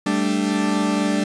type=chord; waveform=40% pulse; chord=G suspended second; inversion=none; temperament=equal; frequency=196 / 220 / 293.7 Hz; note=G3 / A3 / D4; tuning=0 / 0 / 0 cents; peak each=-22 / -23 / -21 dBFS; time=0.06-1.24 s; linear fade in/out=5 ms; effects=resampled to 22050 Hz